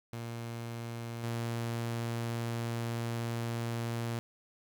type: tone with level steps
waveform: sawtooth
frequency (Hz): 116.7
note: A#2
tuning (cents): +2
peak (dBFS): -34 / -29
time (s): 0.13-4.19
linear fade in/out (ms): 0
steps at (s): 1.23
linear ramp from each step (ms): 10
effects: 10-bit